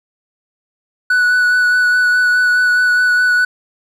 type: tone with vibrato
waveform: triangle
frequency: 1480 Hz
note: F#6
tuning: in tune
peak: -8 dBFS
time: 1.1-3.45 s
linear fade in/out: 5 ms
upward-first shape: sine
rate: 4.8 Hz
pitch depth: 15 cents each way
effects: none